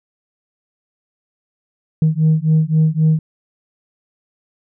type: beating tone pair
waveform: sine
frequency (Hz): 155.56 / 159.36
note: D#3 / D#3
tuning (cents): 0 / +42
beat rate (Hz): 3.8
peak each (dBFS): -13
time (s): 2.02-3.19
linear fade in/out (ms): 2
effects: tanh soft clip ceiling -7 dBFS